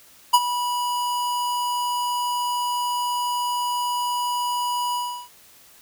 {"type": "tone with ADSR envelope", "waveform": "square", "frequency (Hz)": 977, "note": "B5", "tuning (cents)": -19, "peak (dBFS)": -10, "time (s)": [0.33, 5.29], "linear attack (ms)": 14, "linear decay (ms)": 45, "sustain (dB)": -13, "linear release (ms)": 350, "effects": ["white hiss -51 dBFS RMS until 5.81 s"]}